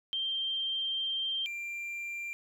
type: tone pair in turn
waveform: sine / triangle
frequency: 3158 / 2374 Hz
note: G7 / D7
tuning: +12 / +18 cents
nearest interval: perfect fourth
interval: 494 cents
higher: first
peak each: -30 / -34 dBFS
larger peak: first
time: 0.13-1.46 / 1.46-2.33 s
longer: first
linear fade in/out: 0 ms
effects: none